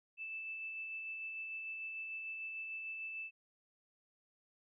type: tone with tremolo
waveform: sine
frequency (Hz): 2637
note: E7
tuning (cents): 0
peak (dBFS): -40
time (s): 0.17-3.31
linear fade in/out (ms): 50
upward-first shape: sine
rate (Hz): 6.7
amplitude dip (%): 25
effects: none